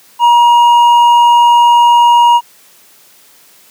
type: tone with hard clipping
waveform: triangle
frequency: 952 Hz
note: A#5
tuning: 36 cents sharp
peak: -5 dBFS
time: 0.19-2.41 s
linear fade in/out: 50 ms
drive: 8 dB
effects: white hiss -44 dBFS RMS until 3.7 s + high-pass 150 Hz 12 dB/octave